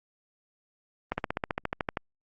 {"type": "slowing click train", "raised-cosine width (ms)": 0.5, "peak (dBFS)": -13, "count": 13, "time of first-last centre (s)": [1.12, 1.972], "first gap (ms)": 60, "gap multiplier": 1.03, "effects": ["Opus 32 kbps"]}